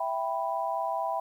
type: chord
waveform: sine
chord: E minor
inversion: none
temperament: equal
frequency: 659.3 / 784 / 987.8 Hz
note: E5 / G5 / B5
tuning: 0 / 0 / 0 cents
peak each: -32 dBFS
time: 0-1.2 s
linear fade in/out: 5 ms
effects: 10-bit